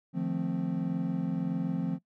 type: chord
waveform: triangle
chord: F dominant seventh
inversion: third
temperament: equal with one note detuned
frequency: 152.98 / 174.61 / 220 / 261.6 Hz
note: Eb3 / F3 / A3 / C4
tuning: -29 / 0 / 0 / 0 cents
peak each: -35 / -29 / -35 / -32 dBFS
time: 0.13-1.99 s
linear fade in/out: 50 ms
effects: noise-tail reverb RT60 0.1 s tail -20 dB re dry